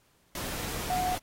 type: tone in noise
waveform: sine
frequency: 731 Hz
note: F#5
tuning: 21 cents flat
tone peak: -27 dBFS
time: 0.9-1.15 s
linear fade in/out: 2 ms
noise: pink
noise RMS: -36 dBFS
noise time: 0.35-1.18 s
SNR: +6 dB
effects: pink hiss -67 dBFS RMS until 1.22 s + AAC 48 kbps